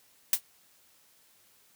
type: noise with exponential decay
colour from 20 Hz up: blue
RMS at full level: -18 dBFS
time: 0.33-0.41 s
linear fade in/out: 2 ms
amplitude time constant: 16 ms
effects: white hiss -63 dBFS RMS until 1.75 s + high-pass 60 Hz 12 dB/octave